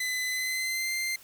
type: tone with pitch glide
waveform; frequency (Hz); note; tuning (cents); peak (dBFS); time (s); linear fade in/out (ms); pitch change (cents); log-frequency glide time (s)
sawtooth; 2016 to 2090; B6 to C7; +35 to -2; -25; 0-1.16; 5; +63; 0.27-0.93
effects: white hiss -53 dBFS RMS until 1.23 s